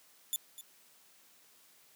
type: tone with echo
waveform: 5% pulse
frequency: 3509 Hz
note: A7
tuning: 5 cents flat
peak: -23 dBFS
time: 0.33-0.36 s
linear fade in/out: 0 ms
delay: 250 ms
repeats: 1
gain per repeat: -14 dB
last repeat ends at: 0.61 s
effects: white hiss -63 dBFS RMS until 1.95 s + high-pass 150 Hz 12 dB/octave